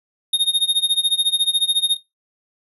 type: tone with tremolo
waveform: square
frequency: 3700 Hz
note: A#7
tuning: 14 cents flat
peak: -13 dBFS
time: 0.33-1.97 s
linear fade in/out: 5 ms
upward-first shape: sine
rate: 14 Hz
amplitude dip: 95%
effects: noise-tail reverb RT60 0.2 s tail -20 dB re dry + resampled to 32000 Hz